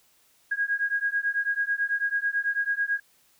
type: beating tone pair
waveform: sine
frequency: 1634 / 1643.1 Hz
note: G#6 / G#6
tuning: -29 / -19 cents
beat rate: 9.1 Hz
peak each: -27 dBFS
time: 0.51-3 s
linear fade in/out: 10 ms
effects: white hiss -63 dBFS RMS until 3.39 s